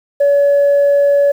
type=tone; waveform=sine; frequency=568 Hz; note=C#5; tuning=42 cents sharp; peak=-6 dBFS; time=0.2-1.32 s; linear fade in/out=10 ms; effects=tanh soft clip ceiling -6 dBFS + 7-bit